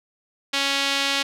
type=tone with band-pass filter; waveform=sawtooth; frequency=277.2 Hz; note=C#4; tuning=in tune; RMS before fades=-23 dBFS; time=0.53-1.23 s; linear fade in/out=10 ms; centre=3500 Hz; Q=1.4; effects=none